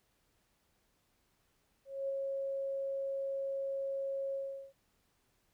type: tone with ADSR envelope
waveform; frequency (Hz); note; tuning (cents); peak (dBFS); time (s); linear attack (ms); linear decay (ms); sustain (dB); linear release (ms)
sine; 546; C#5; -26; -32; 1.85-4.73; 240; 14; -2; 390
effects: pink hiss -75 dBFS RMS until 5.53 s